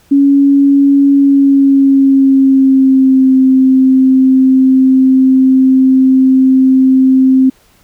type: tone with pitch glide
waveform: sine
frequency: 279.3 to 262.1 Hz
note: C#4 to C4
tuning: +13 to +3 cents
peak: -4 dBFS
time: 0.11-7.5 s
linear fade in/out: 10 ms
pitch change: -110 cents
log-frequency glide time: 1.13-3.33 s
effects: pink hiss -49 dBFS RMS until 7.83 s